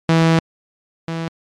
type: tone pair in turn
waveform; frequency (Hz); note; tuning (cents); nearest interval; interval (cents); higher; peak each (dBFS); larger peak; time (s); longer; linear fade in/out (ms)
sawtooth; 163.6 / 164.47; E3 / E3; -13 / -4; unison; 9; second; -7 / -18; first; 0.09-0.39 / 1.08-1.28; first; 0
effects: low-pass 5000 Hz 12 dB/octave + MP3 96 kbps